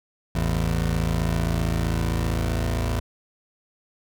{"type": "tone pair together", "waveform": "20% pulse", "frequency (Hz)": [55.4, 83], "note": ["A1", "E2"], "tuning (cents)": [13, 12], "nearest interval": "perfect fifth", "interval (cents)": 699, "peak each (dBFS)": [-19, -21], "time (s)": [0.35, 3], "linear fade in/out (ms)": 5, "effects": []}